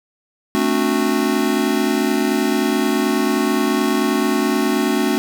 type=chord; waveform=square; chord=D dominant seventh; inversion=second; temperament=just; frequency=220.2 / 264.3 / 293.7 / 367.1 Hz; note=A3 / C4 / D4 / F#4; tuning=+2 / +18 / 0 / -14 cents; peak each=-22 dBFS; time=0.55-5.18 s; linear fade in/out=0 ms; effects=8-bit